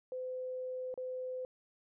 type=tone with dropouts; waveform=sine; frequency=510 Hz; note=C5; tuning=44 cents flat; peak=-37 dBFS; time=0.12-1.45 s; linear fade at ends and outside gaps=1 ms; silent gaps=0.941-0.976 s; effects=none